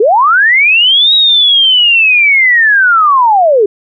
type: linear two-way sweep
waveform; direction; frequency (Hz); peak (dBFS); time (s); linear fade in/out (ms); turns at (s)
sine; up then down; 385.2 to 3842 to 385.2; -4; 0-3.66; 5; 1.14
effects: none